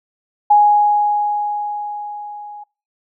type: tone with level ramp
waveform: sine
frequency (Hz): 830.6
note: G#5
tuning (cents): 0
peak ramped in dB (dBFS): -6 to -31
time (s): 0.5-2.64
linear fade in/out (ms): 10
effects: noise-tail reverb RT60 0.3 s tail -24 dB re dry